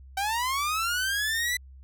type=linear sweep; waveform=sawtooth; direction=up; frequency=761 to 2003 Hz; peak=-22 dBFS; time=0.17-1.57 s; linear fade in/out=5 ms; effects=added 66 Hz sine -45 dBFS peak until 1.83 s